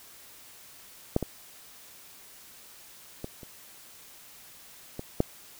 clicks, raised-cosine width 2 ms, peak -9 / -16 / -21 / -30 / -21 / -8 dBFS, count 6, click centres 1.164 / 1.227 / 3.244 / 3.432 / 4.994 / 5.204 s, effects white hiss -51 dBFS RMS until 5.59 s

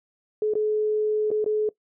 sine tone with dropouts, 427.1 Hz, G#4, 48 cents sharp, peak -20 dBFS, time 0.42-1.69 s, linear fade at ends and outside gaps 2 ms, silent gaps 0.537-0.553 / 1.305-1.314 / 1.443-1.461 s, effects noise-tail reverb RT60 0.1 s tail -20 dB re dry

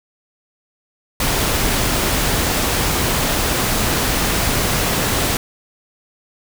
pink noise, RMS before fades -18 dBFS, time 1.2-5.37 s, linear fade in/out 2 ms, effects none

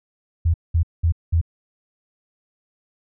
sine tone bursts, 83.2 Hz, E2, 17 cents sharp, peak -14 dBFS, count 4, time 0.45-1.414 s, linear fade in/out 10 ms, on 91 ms, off 200 ms, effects none

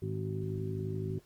harmonic tone with a mistuned harmonic, 51.91 Hz, G#1, in tune, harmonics 2 / 3 / 4 / 5 / 6 / 7, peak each -36 / -38 / -46 / -45 / -51 / -39 dBFS, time 0.02-1.19 s, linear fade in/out 5 ms, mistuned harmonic 7, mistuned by +64 cents, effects pink hiss -66 dBFS RMS until 1.25 s + Opus 24 kbps

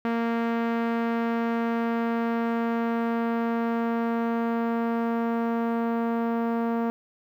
sawtooth tone with low-pass filter sweep, 231.5 Hz, A#3, 12 cents flat, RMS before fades -26 dBFS, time 0.05-6.9 s, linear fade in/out 0 ms, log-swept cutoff 1900 to 1100 Hz, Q 0.99, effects 10-bit

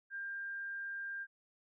sine tone, 1596 Hz, G6, 31 cents sharp, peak -39 dBFS, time 0.1-1.27 s, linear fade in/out 50 ms, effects none

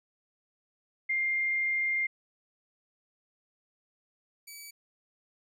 sine / 10% pulse tone pair in turn, 2109 / 2289 Hz, C7 / D7, +13 / -45 cents, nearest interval minor second, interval 142 cents, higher second, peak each -26 / -35 dBFS, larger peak first, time 1.09-2.07 / 4.47-4.71 s, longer first, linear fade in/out 10 ms, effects none

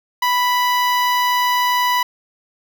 sawtooth tone with notch filter, 987.8 Hz, B5, in tune, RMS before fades -17 dBFS, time 0.22-2.03 s, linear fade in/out 5 ms, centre 8400 Hz, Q 0.93, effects none

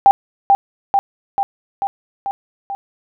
sine tone with echo, 793 Hz, G5, 20 cents sharp, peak -4 dBFS, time 0.06-0.11 s, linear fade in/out 0 ms, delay 440 ms, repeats 6, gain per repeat -3 dB, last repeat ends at 2.75 s, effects none

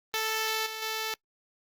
5% pulse tone with level steps, 440 Hz, A4, in tune, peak -16 / -24 / -19 dBFS, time 0.14-1.14 s, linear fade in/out 0 ms, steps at 0.66 / 0.82 s, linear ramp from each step 5 ms, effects noise-tail reverb RT60 0.1 s tail -25 dB re dry + Opus 24 kbps

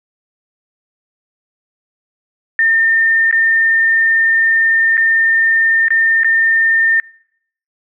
sine tone with dropouts, 1811 Hz, A6, 49 cents sharp, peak -9 dBFS, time 2.59-7 s, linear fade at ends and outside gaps 1 ms, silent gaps 3.312-3.326 / 4.97-4.977 / 5.883-5.905 / 6.234-6.245 s, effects noise-tail reverb RT60 0.7 s tail -24 dB re dry

